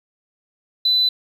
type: tone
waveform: sine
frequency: 4000 Hz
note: B7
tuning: 21 cents sharp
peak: -13 dBFS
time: 0.85-1.09 s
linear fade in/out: 5 ms
effects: tanh soft clip ceiling -9 dBFS + 8-bit